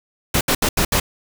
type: noise bursts at uneven times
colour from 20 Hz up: pink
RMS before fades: -17 dBFS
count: 5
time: 0.34-0.41 / 0.48-0.55 / 0.62-0.69 / 0.77-0.85 / 0.92-1 s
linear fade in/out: 5 ms
effects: none